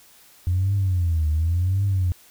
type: tone with vibrato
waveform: sine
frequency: 87.31 Hz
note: F2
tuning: in tune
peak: -17 dBFS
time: 0.47-2.12 s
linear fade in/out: 0 ms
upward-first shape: triangle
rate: 0.91 Hz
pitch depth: 250 cents each way
effects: tanh soft clip ceiling -14 dBFS + white hiss -52 dBFS RMS until 2.3 s